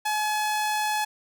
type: tone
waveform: sawtooth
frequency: 850 Hz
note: G#5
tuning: 40 cents sharp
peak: -20 dBFS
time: 0.05-1.05 s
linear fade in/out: 10 ms
effects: none